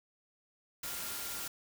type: tone in noise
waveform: sine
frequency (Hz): 1396.9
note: F6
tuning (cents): 0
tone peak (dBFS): -51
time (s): 0.83-1.48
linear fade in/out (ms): 5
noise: white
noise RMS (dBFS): -40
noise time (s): 0.83-1.48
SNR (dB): -14
effects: none